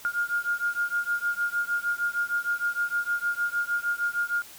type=beating tone pair; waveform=sine; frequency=1413 / 1419.5 Hz; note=F6 / F6; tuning=+20 / +28 cents; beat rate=6.5 Hz; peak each=-28 dBFS; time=0.05-4.42 s; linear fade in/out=0 ms; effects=white hiss -47 dBFS RMS until 4.58 s